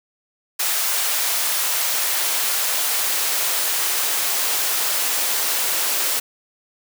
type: noise with high-pass filter sweep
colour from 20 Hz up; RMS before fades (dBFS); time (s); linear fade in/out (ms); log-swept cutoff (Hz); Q
white; -21; 0.59-6.2; 10; 690 to 410; 0.79
effects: none